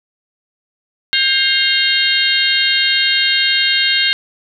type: harmonic tone with a mistuned harmonic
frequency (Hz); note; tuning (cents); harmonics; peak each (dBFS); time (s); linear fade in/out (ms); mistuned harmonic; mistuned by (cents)
531; C5; +25; 3 / 4 / 5 / 6 / 7 / 8; -19 / -19 / -19 / -19 / -19 / -19; 1.13-4.13; 0; 5; +95
effects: none